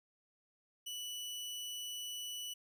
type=tone; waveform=sawtooth; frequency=2960 Hz; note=F#7; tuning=in tune; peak=-38 dBFS; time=0.86-2.54 s; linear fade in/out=10 ms; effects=none